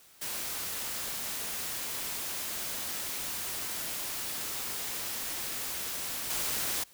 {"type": "noise with level steps", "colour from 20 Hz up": "white", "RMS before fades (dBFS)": [-36, -32], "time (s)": [0.21, 6.84], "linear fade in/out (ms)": 10, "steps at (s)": 6.3, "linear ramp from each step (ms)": 2, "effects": ["white hiss -58 dBFS RMS until 6.93 s"]}